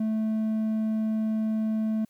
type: tone with hard clipping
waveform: sine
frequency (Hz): 218.7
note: A3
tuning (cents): -10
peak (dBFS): -25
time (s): 0-2.05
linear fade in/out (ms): 5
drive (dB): 3
effects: white hiss -69 dBFS RMS until 2.09 s